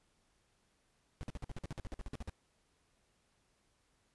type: noise bursts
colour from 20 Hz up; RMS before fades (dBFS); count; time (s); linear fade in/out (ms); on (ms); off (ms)
brown; -41; 16; 1.21-2.296; 0; 21; 50
effects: pink hiss -75 dBFS RMS until 4.14 s + resampled to 24000 Hz